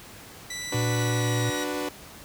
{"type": "tone with pitch glide", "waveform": "15% pulse", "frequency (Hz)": [1975.5, 1909.3], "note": ["B6", "A#6"], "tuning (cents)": [0, 41], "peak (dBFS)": -26, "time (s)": [0.5, 1.64], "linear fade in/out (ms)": 5, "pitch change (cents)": -59, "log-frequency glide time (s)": [0.86, 1.45]}
{"type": "chord", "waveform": "sawtooth", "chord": "B minor", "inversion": "first", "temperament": "equal", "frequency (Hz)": [293.7, 370, 493.9], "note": ["D4", "F#4", "B4"], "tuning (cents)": [0, 0, 0], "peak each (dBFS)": [-27, -30, -29], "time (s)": [0.72, 1.89], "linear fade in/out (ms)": 5}
{"type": "tone", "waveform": "sine", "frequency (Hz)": 116.5, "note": "A#2", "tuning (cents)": -1, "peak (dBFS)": -24, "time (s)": [0.74, 1.5], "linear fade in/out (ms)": 5}
{"effects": ["pink hiss -45 dBFS RMS until 2.24 s", "high-pass 60 Hz 12 dB/octave"]}